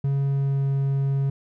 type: tone with pitch glide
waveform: triangle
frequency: 138.59 to 137.55 Hz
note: C#3 to C#3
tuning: 0 to -13 cents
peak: -18 dBFS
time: 0.04-1.3 s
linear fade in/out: 5 ms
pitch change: -13 cents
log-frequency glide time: 0.26-0.68 s
effects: none